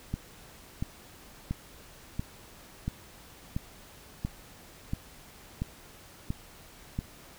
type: click train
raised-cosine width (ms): 5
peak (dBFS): -18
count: 11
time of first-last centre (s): 0.14-6.989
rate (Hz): 1.46
effects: pink hiss -52 dBFS RMS until 7.38 s